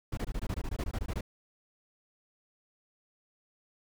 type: noise bursts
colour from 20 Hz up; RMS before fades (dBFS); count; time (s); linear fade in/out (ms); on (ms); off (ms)
brown; -33; 15; 0.12-1.209; 5; 53; 21
effects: none